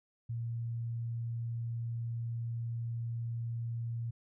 sine tone, 116.54 Hz, A#2, in tune, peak -34 dBFS, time 0.29-4.11 s, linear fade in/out 10 ms, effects none

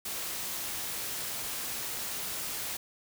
white noise, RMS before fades -36 dBFS, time 0.05-2.77 s, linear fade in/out 5 ms, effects none

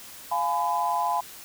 sine chord, F diminished, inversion none, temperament just, 698.5 / 838.1 / 1005.8 Hz, F5 / Ab5 / Cb6, 0 / +16 / +31 cents, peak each -29 / -27 / -26 dBFS, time 0.31-1.21 s, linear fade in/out 10 ms, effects white hiss -44 dBFS RMS until 1.44 s

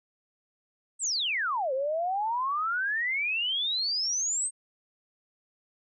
sine exponential two-way sweep, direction down then up, 8560 to 512 to 8560 Hz, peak -26 dBFS, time 0.99-4.51 s, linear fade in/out 50 ms, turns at 1.73 s, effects none

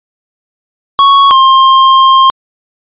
square tone pair in turn, 1108.7 / 1061.2 Hz, C#6 / C6, 0 / +24 cents, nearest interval minor second, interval 76 cents, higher first, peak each -3 dBFS, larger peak neither, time 0.99-1.31 / 1.31-2.3 s, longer second, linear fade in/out 0 ms, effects resampled to 8000 Hz

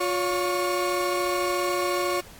35% pulse tone cluster, 355.8 / 565 / 1096 Hz, F4 / C#5 / C#6, +32 / +33 / -20 cents, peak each -25 / -27 / -27 dBFS, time 0-2.21 s, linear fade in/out 10 ms, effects pink hiss -48 dBFS RMS until 2.39 s + AAC 64 kbps

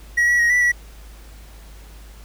triangle tone with pitch steps, 1912 / 1934 / 1887 / 1967 / 1938 Hz, A#6 / B6 / A#6 / B6 / B6, +43 / -37 / +21 / -7 / -33 cents, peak -12 dBFS, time 0.17-0.72 s, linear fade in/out 10 ms, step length 110 ms, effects added 52 Hz sine -39 dBFS peak until 2.24 s + pink hiss -48 dBFS RMS until 2.24 s

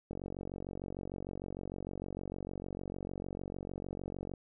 click train, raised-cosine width 2 ms, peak -27 dBFS, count 198, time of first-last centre 0.11-4.337 s, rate 46.6 Hz, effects none

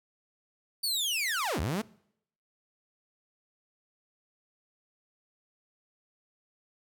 sawtooth linear two-way sweep, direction down then up, 4627 to 61.9 to 233.2 Hz, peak -25 dBFS, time 0.83-1.82 s, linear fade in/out 10 ms, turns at 1.6 s, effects noise-tail reverb RT60 0.7 s tail -22 dB re dry

